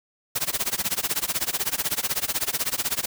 white noise with tremolo, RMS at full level -23 dBFS, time 0.35-3.06 s, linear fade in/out 10 ms, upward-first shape sine, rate 16 Hz, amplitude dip 95%, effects none

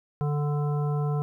harmonic tone, 146.83 Hz, D3, in tune, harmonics 1 / 3 / 5 / 7 / 9, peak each -24 / -34 / -38 / -41 / -43 dBFS, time 0.21-1.22 s, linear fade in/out 0 ms, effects 11-bit

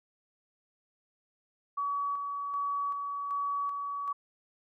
sine tone with tremolo, 1135 Hz, C#6, 41 cents sharp, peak -29 dBFS, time 1.77-4.13 s, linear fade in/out 10 ms, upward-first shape square, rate 1.3 Hz, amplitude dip 35%, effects none

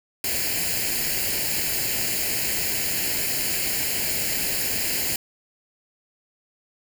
white noise with comb filter, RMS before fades -25 dBFS, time 0.24-5.16 s, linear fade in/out 2 ms, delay 0.42 ms, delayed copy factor +0.75, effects none

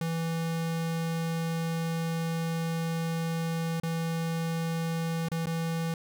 square tone with dropouts, 164.81 Hz, E3, in tune, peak -29 dBFS, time 0.01-5.94 s, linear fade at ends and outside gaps 2 ms, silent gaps 3.8-3.833 / 5.286-5.316 / 5.458-5.469 s, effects none

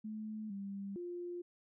sine tone with pitch steps, 215.8 / 198.1 / 351.2 Hz, A3 / G3 / F4, -33 / +18 / +10 cents, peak -40 dBFS, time 0.04-1.42 s, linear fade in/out 10 ms, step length 460 ms, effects none

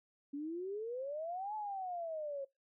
sine exponential two-way sweep, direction up then down, 277.8 to 868 to 540 Hz, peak -38 dBFS, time 0.33-2.45 s, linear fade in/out 10 ms, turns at 1.55 s, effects noise-tail reverb RT60 0.2 s tail -24 dB re dry

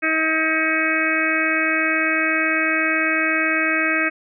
harmonic tone, 318 Hz, D#4, 38 cents sharp, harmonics 1 / 2 / 4 / 5 / 6 / 7 / 8, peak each -25 / -28 / -27 / -23 / -25 / -23 / -25 dBFS, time 0.02-4.1 s, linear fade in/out 20 ms, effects none

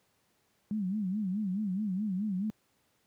sine tone with vibrato, 198.6 Hz, G3, 23 cents sharp, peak -29 dBFS, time 0.71-2.5 s, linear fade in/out 0 ms, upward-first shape sine, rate 4.7 Hz, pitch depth 160 cents each way, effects pink hiss -72 dBFS RMS until 3.06 s + high-pass 100 Hz 12 dB/octave

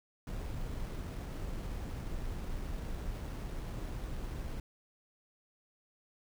brown noise with sample-and-hold, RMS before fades -39 dBFS, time 0.27-4.6 s, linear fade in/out 2 ms, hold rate 7350 Hz, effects none

